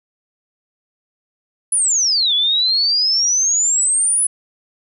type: exponential two-way sweep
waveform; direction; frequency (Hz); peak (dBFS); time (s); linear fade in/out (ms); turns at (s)
sine; down then up; 10200 to 3372 to 10200; -13; 1.72-4.27; 5; 2.34
effects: none